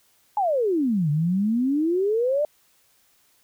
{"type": "exponential two-way sweep", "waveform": "sine", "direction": "down then up", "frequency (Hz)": [865, 143.5, 613], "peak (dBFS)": -19, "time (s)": [0.37, 2.45], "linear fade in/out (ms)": 2, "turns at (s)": 1.1, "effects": ["white hiss -62 dBFS RMS until 3.43 s"]}